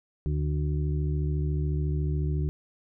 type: harmonic tone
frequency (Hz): 74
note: D2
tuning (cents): +14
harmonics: 1 / 2 / 4 / 5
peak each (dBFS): -27 / -28 / -39 / -39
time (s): 0.26-2.49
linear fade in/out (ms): 0
effects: none